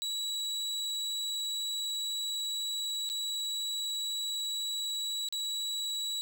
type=tone with dropouts; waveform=35% pulse; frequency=3906 Hz; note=B7; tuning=20 cents flat; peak=-30 dBFS; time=0.02-6.21 s; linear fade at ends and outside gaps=0 ms; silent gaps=3.091-3.099 / 5.287-5.325 s; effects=none